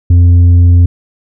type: tone with tanh clipping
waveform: sine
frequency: 87.31 Hz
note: F2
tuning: in tune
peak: -3 dBFS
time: 0.1-0.86 s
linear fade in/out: 5 ms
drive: 4 dB
effects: none